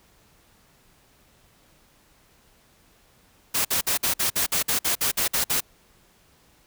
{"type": "noise bursts", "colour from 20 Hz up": "white", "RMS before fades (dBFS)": -23, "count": 13, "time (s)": [3.54, 5.606], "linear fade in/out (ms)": 10, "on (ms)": 110, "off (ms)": 53, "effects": ["pink hiss -59 dBFS RMS until 6.66 s"]}